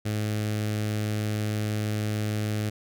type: tone with notch filter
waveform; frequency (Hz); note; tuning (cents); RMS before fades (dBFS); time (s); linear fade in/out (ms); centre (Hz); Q
sawtooth; 106.4; G#2; +42; -28; 0.05-2.7; 10; 970; 1.4
effects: none